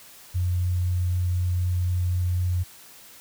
sine tone, 89.6 Hz, F2, 45 cents sharp, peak -21 dBFS, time 0.34-2.64 s, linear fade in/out 20 ms, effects white hiss -48 dBFS RMS until 3.2 s

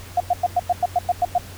sine tone bursts, 712 Hz, F5, 33 cents sharp, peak -14 dBFS, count 10, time 0.17-1.382 s, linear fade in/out 5 ms, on 33 ms, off 98 ms, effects added 91 Hz sine -38 dBFS peak until 1.57 s + pink hiss -41 dBFS RMS until 1.57 s

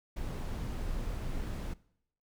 brown noise, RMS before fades -36 dBFS, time 0.16-1.74 s, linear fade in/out 10 ms, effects noise-tail reverb RT60 0.7 s tail -21 dB re dry

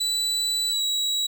35% pulse tone with pitch glide, 3966 to 3884 Hz, B7 to B7, +7 to -30 cents, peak -21 dBFS, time 0-1.27 s, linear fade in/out 10 ms, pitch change -37 cents, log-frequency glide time 0.67-0.82 s, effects none

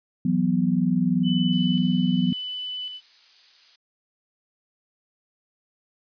sine chord, E suspended second, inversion none, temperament just, 164.81 / 185.42 / 247.2 Hz, E3 / F#3 / B3, 0 / +4 / +2 cents, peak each -25 / -22 / -23 dBFS, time 0.25-2.33 s, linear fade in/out 5 ms
sine tone with tremolo, 2997 Hz, F#7, 22 cents sharp, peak -29 dBFS, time 1.23-3.01 s, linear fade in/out 50 ms, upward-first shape square, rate 0.91 Hz, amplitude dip 45%
violet noise, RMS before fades -40 dBFS, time 1.52-3.76 s, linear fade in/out 5 ms
effects resampled to 11025 Hz

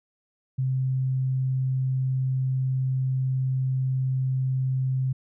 sine tone, 130.81 Hz, C3, in tune, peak -22 dBFS, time 0.58-5.13 s, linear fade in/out 10 ms, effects none

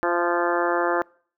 harmonic tone with a mistuned harmonic, 173.6 Hz, F3, 10 cents flat, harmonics 2 / 3 / 4 / 5 / 6 / 7 / 8 / 9 / 10, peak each -25 / -27 / -28 / -29 / -30 / -30 / -31 / -32 / -32 dBFS, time 0.03-1.02 s, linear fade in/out 0 ms, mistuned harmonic 4, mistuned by -18 cents, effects noise-tail reverb RT60 0.5 s tail -25 dB re dry

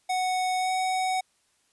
square tone with pitch glide, 740 to 747.7 Hz, F#5 to F#5, 0 to +18 cents, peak -25 dBFS, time 0.09-1.21 s, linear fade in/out 10 ms, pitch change +18 cents, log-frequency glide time 0.59-0.71 s, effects white hiss -68 dBFS RMS until 1.72 s + resampled to 24000 Hz

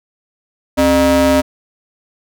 square ring-modulated tone, 170 Hz, F3, 46 cents flat, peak -7 dBFS, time 0.77-1.42 s, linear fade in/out 20 ms, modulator 436 Hz, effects none

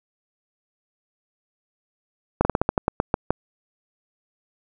slowing click train, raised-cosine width 1 ms, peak -4 dBFS, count 11, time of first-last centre 2.41-3.306 s, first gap 40 ms, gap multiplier 1.17, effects none

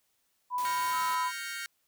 sine tone with pitch glide, 991 to 997.9 Hz, B5 to B5, +6 to +18 cents, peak -28 dBFS, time 0.5-1.32 s, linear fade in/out 50 ms, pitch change +12 cents, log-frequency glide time 0.74-0.87 s
white noise, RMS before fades -43 dBFS, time 0.58-1.15 s, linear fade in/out 2 ms
sawtooth chord, G half-diminished seventh, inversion third, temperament equal, 1396.9 / 1568 / 1864.7 / 2217 Hz, F6 / G6 / Bb6 / Db7, 0 / 0 / 0 / 0 cents, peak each -38 dBFS, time 0.65-1.66 s, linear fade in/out 0 ms
triangle tone, 1300 Hz, E6, 24 cents flat, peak -34 dBFS, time 0.91-1.27 s, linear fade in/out 50 ms
effects white hiss -74 dBFS RMS until 1.87 s

